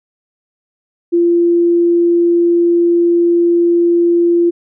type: tone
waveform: sine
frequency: 343.6 Hz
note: F4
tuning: 28 cents flat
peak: -8 dBFS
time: 1.12-4.51 s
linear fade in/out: 20 ms
effects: none